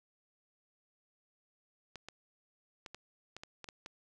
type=clicks; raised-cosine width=0.2 ms; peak=-28 dBFS; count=9; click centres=1.957 / 2.086 / 2.862 / 2.946 / 3.366 / 3.435 / 3.643 / 3.688 / 3.861 s; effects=none